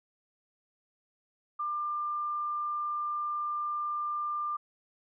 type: tone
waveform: sine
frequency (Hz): 1194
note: D6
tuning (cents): +28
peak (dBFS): -30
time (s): 1.59-4.57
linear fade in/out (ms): 10
effects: none